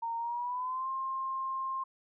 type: tone with pitch glide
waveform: sine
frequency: 923 to 1060.2 Hz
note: A#5 to C6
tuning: -17 to +23 cents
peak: -32 dBFS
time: 0.02-1.84 s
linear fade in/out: 10 ms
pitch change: +240 cents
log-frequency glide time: 0.17-0.89 s
effects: none